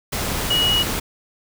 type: tone in noise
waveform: sine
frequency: 2909 Hz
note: F#7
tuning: 30 cents flat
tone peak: -16 dBFS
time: 0.5-0.83 s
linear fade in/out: 10 ms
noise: pink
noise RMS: -24 dBFS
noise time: 0.12-1 s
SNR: +5 dB
effects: none